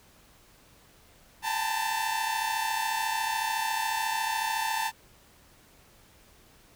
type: tone cluster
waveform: sawtooth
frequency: 784 / 871 / 905 / 1004 Hz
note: G5 / A5 / A5 / B5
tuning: 0 / -18 / +48 / +28 cents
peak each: -35 / -27 / -27 / -36 dBFS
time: 1.42-4.92 s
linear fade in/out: 50 ms
effects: pink hiss -58 dBFS RMS until 6.75 s